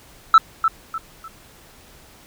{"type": "tone with echo", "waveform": "sine", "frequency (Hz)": 1318.5, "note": "E6", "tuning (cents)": 0, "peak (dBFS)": -3, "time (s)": [0.34, 0.38], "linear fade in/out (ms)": 2, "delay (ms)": 300, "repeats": 3, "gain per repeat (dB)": -10, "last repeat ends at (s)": 1.28, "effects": ["tanh soft clip ceiling -5 dBFS", "pink hiss -48 dBFS RMS until 2.26 s"]}